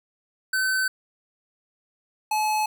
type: tone pair in turn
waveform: square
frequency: 1527 / 857 Hz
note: G6 / A5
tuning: -46 / -46 cents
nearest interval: minor seventh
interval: 1000 cents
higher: first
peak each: -22 dBFS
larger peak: neither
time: 0.53-0.88 / 2.31-2.66 s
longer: neither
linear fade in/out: 5 ms
effects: none